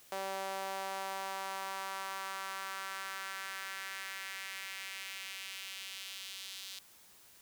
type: tone with high-pass filter sweep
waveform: sawtooth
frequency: 193 Hz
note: G3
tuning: 27 cents flat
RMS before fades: -42 dBFS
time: 0.12-6.79 s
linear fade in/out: 2 ms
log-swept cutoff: 620 to 3700 Hz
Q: 1.9
effects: white hiss -60 dBFS RMS until 7.41 s